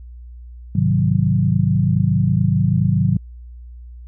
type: chord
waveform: sine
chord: Ab dominant seventh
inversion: none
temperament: equal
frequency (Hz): 103.83 / 130.81 / 155.56 / 185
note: Ab2 / C3 / Eb3 / Gb3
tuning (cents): 0 / 0 / 0 / 0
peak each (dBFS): -19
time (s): 0.75-3.17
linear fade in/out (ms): 5
effects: added 60 Hz sine -34 dBFS peak until 4.07 s